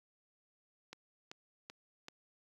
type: click train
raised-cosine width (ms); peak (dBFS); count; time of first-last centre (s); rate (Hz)
0.2; -29; 4; 0.93-2.084; 2.6
effects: high-pass 100 Hz 12 dB/octave + 10-bit